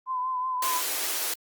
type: tone with vibrato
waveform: sine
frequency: 1019 Hz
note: C6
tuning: 46 cents flat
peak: -26 dBFS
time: 0.06-0.82 s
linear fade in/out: 50 ms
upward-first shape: triangle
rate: 5.4 Hz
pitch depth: 42 cents each way
type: high-pass noise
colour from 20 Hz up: white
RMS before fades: -29 dBFS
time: 0.62-1.34 s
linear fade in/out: 5 ms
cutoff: 290 Hz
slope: 48 dB/octave
effects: Opus 24 kbps